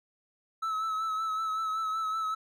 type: tone with vibrato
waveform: triangle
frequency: 1301 Hz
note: E6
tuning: 23 cents flat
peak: -27 dBFS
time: 0.62-2.35 s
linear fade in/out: 10 ms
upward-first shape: sine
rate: 5.3 Hz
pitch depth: 32 cents each way
effects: none